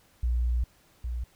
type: tone pair in turn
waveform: sine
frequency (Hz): 60.1 / 60.1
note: B1 / B1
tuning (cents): -46 / -46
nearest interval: unison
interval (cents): 0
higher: neither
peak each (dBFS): -23 / -29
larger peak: first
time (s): 0.23-0.64 / 1.04-1.24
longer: first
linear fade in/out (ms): 5
effects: pink hiss -62 dBFS RMS until 1.35 s